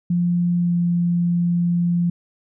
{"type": "tone with pitch glide", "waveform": "sine", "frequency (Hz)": [174.61, 173.3], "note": ["F3", "F3"], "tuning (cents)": [0, -13], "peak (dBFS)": -16, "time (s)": [0.1, 2.1], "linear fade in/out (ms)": 5, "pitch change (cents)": -13, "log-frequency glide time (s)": [0.58, 0.74], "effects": []}